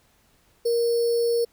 sine tone with sample-and-hold, 470 Hz, A#4, 14 cents sharp, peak -19 dBFS, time 0.65-1.45 s, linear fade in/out 10 ms, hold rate 4900 Hz, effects pink hiss -62 dBFS RMS until 1.52 s

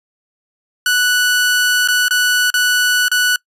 sawtooth tone with dropouts, 1480 Hz, F#6, in tune, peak -8 dBFS, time 0.86-3.36 s, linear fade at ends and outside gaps 2 ms, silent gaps 1.876-1.885 / 2.083-2.108 / 2.503-2.54 / 3.083-3.115 s, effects noise-tail reverb RT60 0.1 s tail -24 dB re dry + resampled to 32000 Hz

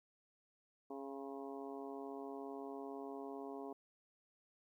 harmonic tone with a mistuned harmonic, 137.7 Hz, C#3, 11 cents flat, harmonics 2 / 3 / 4 / 5 / 6 / 7 / 8, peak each -49 / -48 / -58 / -52 / -57 / -57 / -59 dBFS, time 0.9-3.73 s, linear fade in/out 5 ms, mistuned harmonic 8, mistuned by -38 cents, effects 13-bit

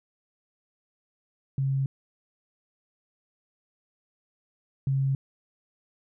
sine tone pair in turn, 135.6 / 135.6 Hz, C#3 / C#3, -38 / -38 cents, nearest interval unison, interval 0 cents, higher neither, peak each -23 / -22 dBFS, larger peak second, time 1.58-1.86 / 4.87-5.15 s, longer neither, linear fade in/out 2 ms, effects none

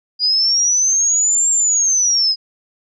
sine linear two-way sweep, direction up then down, 4851 to 7459 to 4987 Hz, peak -12 dBFS, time 0.19-2.36 s, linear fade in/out 50 ms, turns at 1.5 s, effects none

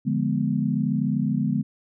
sine chord, D diminished seventh, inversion none, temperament equal, 146.83 / 174.61 / 207.7 / 246.9 Hz, D3 / F3 / Ab3 / Cb4, 0 / 0 / 0 / 0 cents, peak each -26 / -29 / -25 / -26 dBFS, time 0.05-1.63 s, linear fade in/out 20 ms, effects none

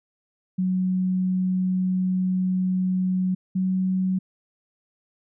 sine tone pair in turn, 185 / 186.83 Hz, F#3 / F#3, 0 / +17 cents, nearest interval unison, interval 17 cents, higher second, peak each -20 dBFS, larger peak neither, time 0.58-3.35 / 3.55-4.19 s, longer first, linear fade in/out 10 ms, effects none

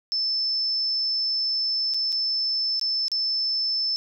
sine tone with dropouts, 5274 Hz, E8, in tune, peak -22 dBFS, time 0.12-3.96 s, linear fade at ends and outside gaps 0 ms, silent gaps 1.938-1.944 / 2.121-2.126 / 2.796-2.813 / 3.082-3.117 s, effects none

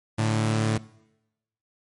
sawtooth tone pair together, 110 / 146.83 Hz, A2 / D3, 0 / 0 cents, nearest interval perfect fourth, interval 500 cents, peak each -18 / -26 dBFS, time 0.18-0.78 s, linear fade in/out 10 ms, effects noise-tail reverb RT60 0.9 s tail -21 dB re dry + MP3 48 kbps

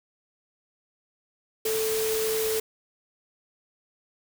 sine tone in noise, 440 Hz, A4, in tune, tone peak -25 dBFS, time 1.65-2.6 s, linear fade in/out 5 ms, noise white, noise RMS -31 dBFS, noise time 1.65-2.6 s, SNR +3 dB, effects none

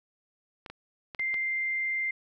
clicks, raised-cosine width 0.3 ms, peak -25 dBFS, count 5, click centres 0.662 / 0.7 / 1.148 / 1.196 / 1.342 s
sine tone, 2093 Hz, C7, in tune, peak -27 dBFS, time 1.19-2.11 s, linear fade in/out 5 ms
effects none

